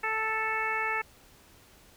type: harmonic tone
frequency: 440 Hz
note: A4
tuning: in tune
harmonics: 1 / 2 / 3 / 4 / 5 / 6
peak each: -39 / -34 / -34 / -33 / -33 / -38 dBFS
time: 0.03-1.02 s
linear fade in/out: 10 ms
effects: pink hiss -57 dBFS RMS until 1.96 s